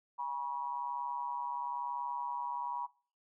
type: tone with amplitude modulation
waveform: sine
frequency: 966 Hz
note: B5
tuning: 39 cents flat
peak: -31 dBFS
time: 0.18-2.87 s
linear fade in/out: 20 ms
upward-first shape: sine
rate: 141 Hz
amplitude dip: 75%
effects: noise-tail reverb RT60 0.4 s tail -21 dB re dry